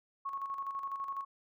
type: tone with tremolo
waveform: sine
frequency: 1100 Hz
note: C#6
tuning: 14 cents flat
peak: -34 dBFS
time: 0.25-1.25 s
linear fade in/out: 10 ms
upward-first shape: square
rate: 12 Hz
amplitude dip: 50%
effects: none